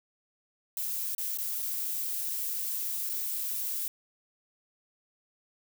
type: noise with dropouts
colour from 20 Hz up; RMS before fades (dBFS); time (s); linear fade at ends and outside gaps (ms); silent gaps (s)
violet; -33; 0.77-3.88; 1; 1.149-1.181 / 1.374-1.385 / 1.622-1.626 / 3.092-3.096
effects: none